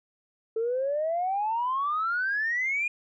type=exponential sweep; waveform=sine; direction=up; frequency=440 to 2461 Hz; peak=-24 dBFS; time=0.56-2.88 s; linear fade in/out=5 ms; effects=tanh soft clip ceiling -20 dBFS